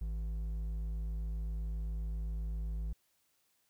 triangle tone with hard clipping, 53.8 Hz, A1, 38 cents flat, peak -36 dBFS, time 0.01-2.93 s, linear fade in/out 5 ms, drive 9 dB, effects white hiss -75 dBFS RMS until 3.69 s

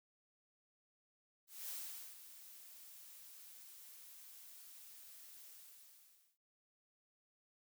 blue noise with ADSR envelope, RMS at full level -45 dBFS, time 1.47-6.38 s, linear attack 220 ms, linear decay 470 ms, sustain -12 dB, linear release 910 ms, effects none

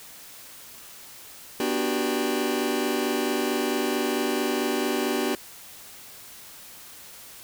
sawtooth chord, G major seventh, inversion first, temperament just, 245 / 294 / 367.5 / 392 Hz, B3 / D4 / F#4 / G4, -14 / +2 / -12 / 0 cents, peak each -25 dBFS, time 1.6-5.35 s, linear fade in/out 2 ms, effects white hiss -45 dBFS RMS until 7.43 s

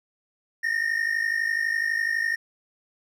triangle tone pair together, 1812.7 / 1864.7 Hz, A#6 / A#6, -49 / 0 cents, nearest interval unison, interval 49 cents, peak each -24 dBFS, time 0.63-2.36 s, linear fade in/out 10 ms, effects none

